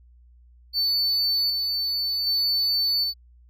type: tone with tremolo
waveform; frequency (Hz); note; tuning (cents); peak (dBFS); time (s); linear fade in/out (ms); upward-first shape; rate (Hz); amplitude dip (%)
triangle; 4502; C#8; +26; -19; 0.73-3.14; 50; square; 0.65; 30
effects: added 60 Hz sine -50 dBFS peak until 3.49 s